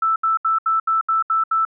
sine tone bursts, 1321 Hz, E6, 3 cents sharp, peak -15 dBFS, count 8, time 0.02-1.651 s, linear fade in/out 5 ms, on 140 ms, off 73 ms, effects none

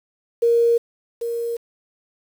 sine tone with echo, 467.9 Hz, A#4, 6 cents sharp, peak -13 dBFS, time 0.42-0.78 s, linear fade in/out 10 ms, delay 790 ms, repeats 1, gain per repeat -9 dB, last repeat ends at 1.57 s, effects 7-bit

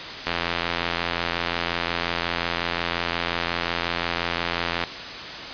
click train, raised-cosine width 0.3 ms, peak -7 dBFS, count 392, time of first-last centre 0.27-4.838 s, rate 85.6 Hz, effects white hiss -33 dBFS RMS until 5.53 s + resampled to 11025 Hz

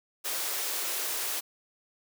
white high-pass noise, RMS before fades -32 dBFS, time 0.24-1.41 s, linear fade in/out 20 ms, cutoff 310 Hz, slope 48 dB/octave, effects none

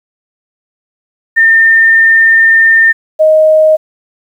sine tone pair in turn, 1809 / 625 Hz, A6 / D#5, +48 / +8 cents, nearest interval octave + tritone, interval 1840 cents, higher first, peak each -3 dBFS, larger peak neither, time 1.36-2.93 / 3.19-3.77 s, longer first, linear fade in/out 20 ms, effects 7-bit

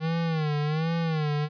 square tone with vibrato, 157.1 Hz, D#3, 17 cents sharp, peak -25 dBFS, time 0-1.49 s, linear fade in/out 50 ms, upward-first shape sine, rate 1.3 Hz, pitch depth 110 cents each way, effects resampled to 11025 Hz

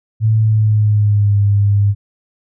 sine tone with pitch glide, 110 to 101.45 Hz, A2 to G#2, 0 to -40 cents, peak -9 dBFS, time 0.2-1.95 s, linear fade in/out 50 ms, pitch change -140 cents, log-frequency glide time 0.39-1.37 s, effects none

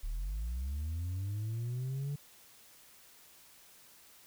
sine linear sweep, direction up, 34.67 to 145.4 Hz, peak -31 dBFS, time 0.03-2.16 s, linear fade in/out 10 ms, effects tanh soft clip ceiling -33 dBFS + white hiss -59 dBFS RMS until 4.26 s

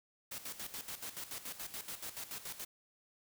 white noise with tremolo, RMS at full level -43 dBFS, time 0.31-2.65 s, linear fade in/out 10 ms, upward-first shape square, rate 7 Hz, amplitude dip 70%, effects none

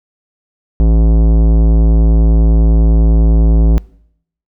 sine tone with tanh clipping, 55 Hz, A1, in tune, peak -8 dBFS, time 0.8-3.78 s, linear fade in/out 0 ms, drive 17 dB, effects noise-tail reverb RT60 0.7 s tail -23 dB re dry

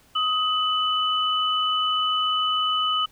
sine tone pair together, 1257 / 2990 Hz, D#6 / F#7, +17 / +17 cents, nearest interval octave + minor third, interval 1500 cents, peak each -23 dBFS, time 0.15-3.06 s, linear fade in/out 10 ms, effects pink hiss -57 dBFS RMS until 3.11 s

